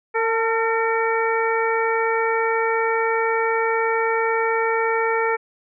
harmonic tone with a mistuned harmonic, 454.5 Hz, A#4, 44 cents flat, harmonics 1 / 2 / 3 / 4 / 5, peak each -21 / -24 / -26 / -27 / -28 dBFS, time 0.14-5.37 s, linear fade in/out 20 ms, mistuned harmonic 2, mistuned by -31 cents, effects none

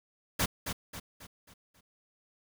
pink noise with echo, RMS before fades -28 dBFS, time 0.39-0.46 s, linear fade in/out 10 ms, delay 270 ms, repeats 5, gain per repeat -7 dB, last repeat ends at 1.81 s, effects none

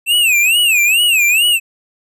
square tone with vibrato, 2630 Hz, E7, 5 cents flat, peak -10 dBFS, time 0.06-1.6 s, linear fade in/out 50 ms, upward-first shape sine, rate 2.3 Hz, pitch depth 190 cents each way, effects none

